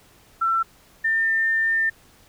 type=tone pair in turn; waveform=sine; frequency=1343 / 1801 Hz; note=E6 / A6; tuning=+32 / +40 cents; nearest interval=perfect fourth; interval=508 cents; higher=second; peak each=-18 dBFS; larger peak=neither; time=0.41-0.63 / 1.04-1.9 s; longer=second; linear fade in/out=10 ms; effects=pink hiss -54 dBFS RMS until 2.28 s